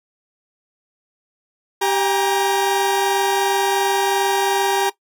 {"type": "tone cluster", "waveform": "40% pulse", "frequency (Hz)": [390.1, 803, 945], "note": ["G4", "G5", "A#5"], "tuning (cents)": [-8, 41, 23], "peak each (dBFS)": -20, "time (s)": [1.81, 4.9], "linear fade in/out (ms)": 10, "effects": ["noise-tail reverb RT60 0.1 s tail -17 dB re dry"]}